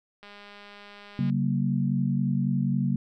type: click train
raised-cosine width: 0.3 ms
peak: -31 dBFS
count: 219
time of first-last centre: 0.23-1.299 s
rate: 204 Hz
type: chord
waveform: sine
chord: F# major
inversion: second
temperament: equal with one note detuned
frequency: 138.59 / 189.32 / 233.1 Hz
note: C#3 / F#3 / A#3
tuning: 0 / +40 / 0 cents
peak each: -26 / -27 / -28 dBFS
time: 1.19-2.96 s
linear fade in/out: 2 ms
effects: none